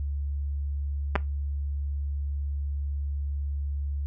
clicks, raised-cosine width 0.5 ms, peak -9 dBFS, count 2, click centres 1.155 / 1.16 s, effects noise-tail reverb RT60 0.2 s tail -19 dB re dry + added 71 Hz sine -27 dBFS peak until 4.06 s

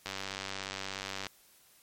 click train, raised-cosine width 0.2 ms, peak -19 dBFS, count 118, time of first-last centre 0.06-1.267 s, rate 96.9 Hz, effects white hiss -62 dBFS RMS until 1.82 s + MP3 64 kbps

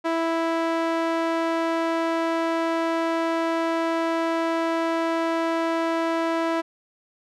sawtooth tone with band-pass filter, 329.6 Hz, E4, in tune, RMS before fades -24 dBFS, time 0.04-6.62 s, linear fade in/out 20 ms, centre 860 Hz, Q 0.7, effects none

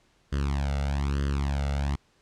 sawtooth tone with flanger, 70.2 Hz, C#2, 22 cents sharp, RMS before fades -27 dBFS, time 0.32-1.96 s, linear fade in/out 10 ms, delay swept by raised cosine 0.63 to 1.45 ms, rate 1.1 Hz, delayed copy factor +0.95, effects pink hiss -65 dBFS RMS until 2.21 s + low-pass 7000 Hz 12 dB/octave

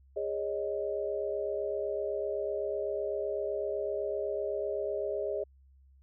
sine chord, Ab suspended fourth, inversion none, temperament equal with one note detuned, 409.8 / 554.4 / 622.3 Hz, Ab4 / Db5 / Eb5, -23 / 0 / 0 cents, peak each -34 / -36 / -35 dBFS, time 0.16-5.44 s, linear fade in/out 10 ms, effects added 67 Hz sine -57 dBFS peak until 6.02 s

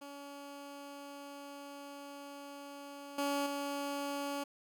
15% pulse tone with level steps, 283 Hz, C#4, 36 cents sharp, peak -40 / -26 / -30 dBFS, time 0.01-4.44 s, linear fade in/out 10 ms, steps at 3.18 / 3.46 s, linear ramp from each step 5 ms, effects none

